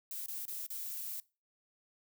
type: noise with dropouts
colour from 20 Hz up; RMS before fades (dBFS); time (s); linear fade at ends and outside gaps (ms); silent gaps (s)
violet; -41; 0.11-1.2; 1; 0.261-0.283 / 0.454-0.48 / 0.665-0.703
effects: noise-tail reverb RT60 0.3 s tail -22 dB re dry

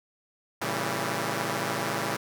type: chord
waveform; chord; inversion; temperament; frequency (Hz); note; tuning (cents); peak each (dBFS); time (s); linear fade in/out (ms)
5% pulse; A# diminished seventh; none; equal with one note detuned; 113.81 / 138.59 / 164.81 / 196; A#2 / C#3 / E3 / G3; -41 / 0 / 0 / 0; -22; 0.61-2.17; 10
effects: none

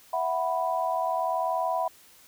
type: chord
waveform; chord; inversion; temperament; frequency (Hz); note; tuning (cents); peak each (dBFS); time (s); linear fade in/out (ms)
sine; E suspended second; none; equal; 659.3 / 740 / 987.8; E5 / F#5 / B5; 0 / 0 / 0; -29; 0.13-1.88; 5
effects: white hiss -55 dBFS RMS until 2.27 s

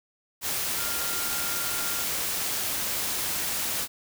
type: tone in noise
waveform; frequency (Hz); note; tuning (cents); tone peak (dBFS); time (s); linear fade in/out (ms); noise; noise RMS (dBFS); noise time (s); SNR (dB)
sine; 1396.9; F6; 0; -37; 0.76-2.06; 50; white; -29; 0.41-3.88; -11
effects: none

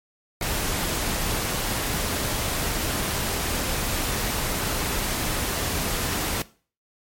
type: noise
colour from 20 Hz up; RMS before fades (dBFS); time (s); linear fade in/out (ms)
pink; -26; 0.41-6.42; 2
effects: noise-tail reverb RT60 0.4 s tail -19 dB re dry + MP3 64 kbps

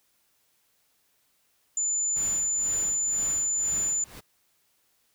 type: tone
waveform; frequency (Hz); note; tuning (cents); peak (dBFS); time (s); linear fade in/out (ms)
sine; 7040; A8; 0; -24; 1.77-4.04; 2
type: noise with tremolo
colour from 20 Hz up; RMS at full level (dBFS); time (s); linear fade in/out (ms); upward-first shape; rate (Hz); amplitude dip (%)
pink; -41; 2.15-4.21; 20; sine; 2; 80
effects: white hiss -69 dBFS RMS until 5.14 s

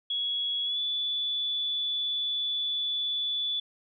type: tone with pitch glide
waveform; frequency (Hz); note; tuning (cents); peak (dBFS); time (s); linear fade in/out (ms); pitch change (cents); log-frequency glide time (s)
sine; 3347 to 3459; G#7 to A7; +13 to -30; -27; 0.1-3.6; 5; +57; 0.64-0.79
effects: none

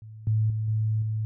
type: tone with level steps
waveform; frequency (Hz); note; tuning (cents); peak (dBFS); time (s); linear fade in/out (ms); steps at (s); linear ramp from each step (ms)
sine; 109; A2; -16; -40 / -20 / -25 / -22 / -25; 0.02-1.25; 0; 0.27 / 0.5 / 0.68 / 1.02; 2
effects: none

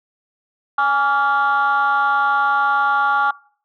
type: chord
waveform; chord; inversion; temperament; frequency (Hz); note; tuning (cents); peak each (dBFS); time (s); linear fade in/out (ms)
sine; D diminished; second; equal with one note detuned; 830.6 / 1147.8 / 1396.9; Ab5 / D6 / F6; 0 / -40 / 0; -17; 0.78-3.31; 5
effects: noise-tail reverb RT60 0.5 s tail -24 dB re dry + tanh soft clip ceiling -9 dBFS

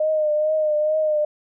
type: tone with vibrato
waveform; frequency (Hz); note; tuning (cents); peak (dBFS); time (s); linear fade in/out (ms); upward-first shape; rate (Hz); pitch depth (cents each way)
sine; 613; D#5; -26; -17; 0-1.25; 5; triangle; 2.3; 43
effects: none

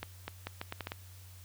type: accelerating click train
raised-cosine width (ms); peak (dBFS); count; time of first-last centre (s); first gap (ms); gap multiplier
0.3; -21; 8; 0.03-0.919; 250; 0.76
effects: added 92 Hz sine -50 dBFS peak until 1.44 s + white hiss -58 dBFS RMS until 1.44 s

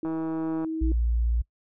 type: tone with pitch glide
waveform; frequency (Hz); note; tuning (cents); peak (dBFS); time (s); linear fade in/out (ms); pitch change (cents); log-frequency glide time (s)
sine; 322.3 to 320.1; E4 to D#4; -39 to +49; -27; 0.03-0.92; 2; -12; 0.22-0.57
type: click train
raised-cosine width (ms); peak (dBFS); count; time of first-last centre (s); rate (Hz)
1; -24; 97; 0.05-0.646; 161
type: tone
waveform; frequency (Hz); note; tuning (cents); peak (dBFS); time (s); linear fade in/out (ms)
sine; 58; A#1; -8; -21; 0.81-1.42; 10
effects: noise-tail reverb RT60 0.1 s tail -23 dB re dry

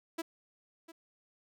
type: tone with echo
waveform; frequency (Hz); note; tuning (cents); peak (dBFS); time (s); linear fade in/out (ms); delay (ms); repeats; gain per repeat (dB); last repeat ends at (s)
sawtooth; 329.6; E4; 0; -30; 0.18-0.22; 10; 700; 1; -15; 0.92
effects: none

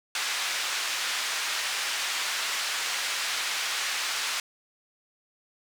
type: band-pass noise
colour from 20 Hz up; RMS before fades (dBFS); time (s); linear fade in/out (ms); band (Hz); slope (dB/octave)
pink; -30; 0.15-4.4; 2; 1500 to 6900; 12
effects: none

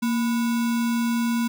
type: tone with sample-and-hold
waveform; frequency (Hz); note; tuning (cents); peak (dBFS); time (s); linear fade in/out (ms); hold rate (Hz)
sine; 233.1; A#3; 0; -20; 0.02-1.48; 10; 1225
effects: none

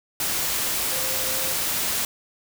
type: tone in noise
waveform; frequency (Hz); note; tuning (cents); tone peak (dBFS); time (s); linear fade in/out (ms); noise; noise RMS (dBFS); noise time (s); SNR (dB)
sine; 523.3; C5; 0; -35; 0.92-1.53; 2; white; -25; 0.2-2.05; -13
effects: none

